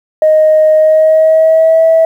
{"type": "tone with pitch glide", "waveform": "sine", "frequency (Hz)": [622.3, 650.6], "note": ["D#5", "E5"], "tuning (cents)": [0, -23], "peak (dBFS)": -3, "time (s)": [0.22, 2.05], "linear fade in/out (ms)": 2, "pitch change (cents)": 77, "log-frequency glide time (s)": [0.75, 1.84], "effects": ["tanh soft clip ceiling 0 dBFS", "7-bit"]}